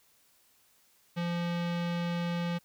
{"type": "tone with low-pass filter", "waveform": "square", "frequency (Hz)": 172.4, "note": "F3", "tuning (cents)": -22, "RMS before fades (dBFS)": -32, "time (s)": [1.16, 2.59], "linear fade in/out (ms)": 20, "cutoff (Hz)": 3600, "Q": 1.4, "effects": ["white hiss -66 dBFS RMS until 2.64 s"]}